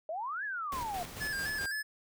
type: exponential two-way sweep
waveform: sine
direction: up then down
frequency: 605 to 1752 to 685 Hz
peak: -34 dBFS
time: 0.09-1.03 s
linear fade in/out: 2 ms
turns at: 0.44 s
type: noise with tremolo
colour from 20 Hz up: pink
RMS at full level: -42 dBFS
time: 0.72-1.66 s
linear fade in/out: 2 ms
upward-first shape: square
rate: 4.5 Hz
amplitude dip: 40%
type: tone with vibrato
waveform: square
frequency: 1661.2 Hz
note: G#6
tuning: in tune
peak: -34 dBFS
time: 1.2-1.83 s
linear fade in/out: 20 ms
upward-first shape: square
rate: 3.9 Hz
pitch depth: 61 cents each way
effects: none